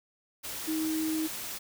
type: tone in noise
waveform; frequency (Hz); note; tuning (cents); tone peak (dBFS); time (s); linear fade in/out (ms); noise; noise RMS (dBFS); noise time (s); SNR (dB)
sine; 315.9; D#4; +26; -28; 0.67-1.28; 20; white; -38; 0.43-1.59; +7
effects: none